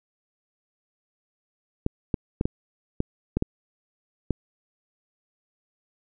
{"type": "clicks", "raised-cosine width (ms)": 3, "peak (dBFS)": -10, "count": 8, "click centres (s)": [1.864, 2.142, 2.411, 2.455, 3.004, 3.37, 3.424, 4.307], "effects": []}